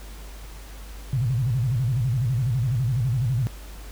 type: tone with vibrato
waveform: sine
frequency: 123.47 Hz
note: B2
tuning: in tune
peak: -20 dBFS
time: 1.13-3.47 s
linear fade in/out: 0 ms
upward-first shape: square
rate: 12 Hz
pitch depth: 160 cents each way
effects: added 50 Hz sine -37 dBFS peak until 3.91 s + pink hiss -46 dBFS RMS until 3.91 s